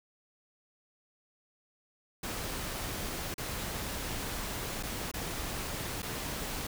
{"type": "noise with dropouts", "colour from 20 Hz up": "pink", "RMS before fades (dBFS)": -37, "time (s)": [2.23, 6.67], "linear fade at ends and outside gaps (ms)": 5, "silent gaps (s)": [[3.342, 3.38], [4.828, 4.833], [5.115, 5.138], [6.021, 6.028]], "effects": []}